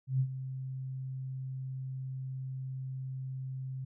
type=tone with ADSR envelope; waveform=sine; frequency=131.5 Hz; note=C3; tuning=9 cents sharp; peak=-24 dBFS; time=0.07-3.85 s; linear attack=130 ms; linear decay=69 ms; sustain=-12 dB; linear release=9 ms; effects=none